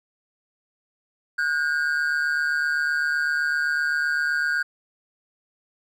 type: ring-modulated tone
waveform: triangle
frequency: 1527 Hz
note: G6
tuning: 46 cents flat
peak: -16 dBFS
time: 1.38-4.63 s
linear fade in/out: 10 ms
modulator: 73.9 Hz
effects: none